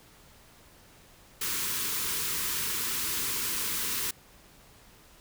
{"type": "band-stop noise", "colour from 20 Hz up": "white", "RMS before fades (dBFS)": -31, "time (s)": [1.41, 4.11], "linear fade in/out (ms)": 5, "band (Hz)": [500, 910], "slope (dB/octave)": 96, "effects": ["pink hiss -56 dBFS RMS until 5.2 s"]}